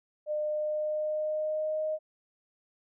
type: tone with pitch glide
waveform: sine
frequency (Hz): 604 to 621.3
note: D5 to D#5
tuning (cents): +48 to -3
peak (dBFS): -28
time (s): 0.26-1.99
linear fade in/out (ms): 50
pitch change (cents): +49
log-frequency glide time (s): 0.38-1.84
effects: none